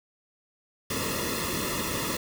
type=noise with comb filter; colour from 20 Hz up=pink; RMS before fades=-30 dBFS; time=0.9-2.17 s; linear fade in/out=5 ms; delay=1.3 ms; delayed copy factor=-0.9; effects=none